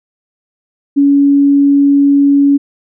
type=tone; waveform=sine; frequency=281.7 Hz; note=C#4; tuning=28 cents sharp; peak=-5 dBFS; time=0.96-2.58 s; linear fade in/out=20 ms; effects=none